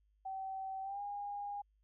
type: tone with pitch glide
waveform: sine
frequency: 768 to 813.7 Hz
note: G5 to G#5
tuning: -36 to -36 cents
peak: -39 dBFS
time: 0.25-1.62 s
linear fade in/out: 10 ms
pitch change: +100 cents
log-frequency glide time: 0.82-1.01 s
effects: added 51 Hz sine -70 dBFS peak until 1.83 s